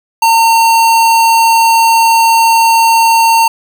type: tone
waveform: square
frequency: 911 Hz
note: A#5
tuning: 40 cents flat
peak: -6 dBFS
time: 0.22-3.48 s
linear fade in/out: 5 ms
effects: 7-bit